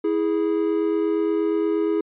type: tone pair together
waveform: triangle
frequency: 326.8 / 415.3 Hz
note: E4 / G#4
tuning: -15 / 0 cents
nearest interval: major third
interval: 415 cents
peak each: -20 dBFS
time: 0.04-2.01 s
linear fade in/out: 5 ms
effects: resampled to 8000 Hz